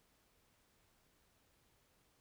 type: silence
effects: pink hiss -74 dBFS RMS until 2.2 s